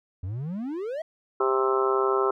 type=exponential sweep; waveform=triangle; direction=up; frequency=85.6 to 665 Hz; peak=-27 dBFS; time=0.23-1.02 s; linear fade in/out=5 ms
type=harmonic tone; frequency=131.8 Hz; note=C3; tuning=13 cents sharp; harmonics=3 / 4 / 5 / 6 / 7 / 8 / 9 / 10; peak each=-23 / -32 / -34 / -34 / -36 / -29 / -36 / -28 dBFS; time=1.4-2.31 s; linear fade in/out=5 ms
effects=none